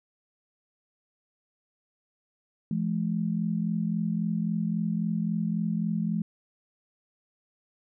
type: tone pair together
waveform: sine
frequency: 170 / 213.7 Hz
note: F3 / G#3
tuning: -46 / +50 cents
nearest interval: major third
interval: 396 cents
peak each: -28 dBFS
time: 2.71-6.22 s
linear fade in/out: 2 ms
effects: none